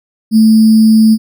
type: tone with sample-and-hold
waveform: sine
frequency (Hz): 220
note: A3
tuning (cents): 0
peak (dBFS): -3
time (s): 0.31-1.18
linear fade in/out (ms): 50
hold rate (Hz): 4900
effects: none